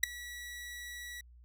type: tone with ADSR envelope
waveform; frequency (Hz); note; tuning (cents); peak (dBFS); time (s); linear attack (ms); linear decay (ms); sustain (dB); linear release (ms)
sawtooth; 1939; B6; -32; -16; 0.03-1.21; 7; 4; -23; 5
effects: added 60 Hz sine -54 dBFS peak until 1.44 s